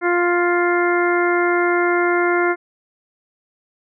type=harmonic tone; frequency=350.3 Hz; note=F4; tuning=5 cents sharp; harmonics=1 / 2 / 3 / 4 / 5 / 6; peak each=-17 / -23 / -25 / -22 / -27 / -25 dBFS; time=0.01-2.56 s; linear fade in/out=50 ms; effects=none